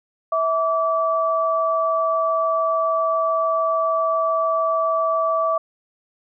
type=tone pair together; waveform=sine; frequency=651 / 1156 Hz; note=E5 / D6; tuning=-22 / -28 cents; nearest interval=minor seventh; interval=994 cents; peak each=-20 dBFS; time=0.32-5.58 s; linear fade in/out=5 ms; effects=none